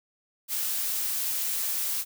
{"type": "noise", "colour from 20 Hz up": "blue", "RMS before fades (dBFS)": -29, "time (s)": [0.48, 2.05], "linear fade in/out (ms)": 50, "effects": []}